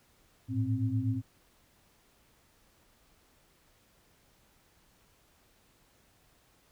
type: tone cluster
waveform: sine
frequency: 105.6 / 113.8 / 263.1 Hz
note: G#2 / A#2 / C4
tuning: +29 / -41 / +10 cents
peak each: -32 / -31 / -33 dBFS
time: 0.48-1.22 s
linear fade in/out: 50 ms
effects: pink hiss -66 dBFS RMS until 6.71 s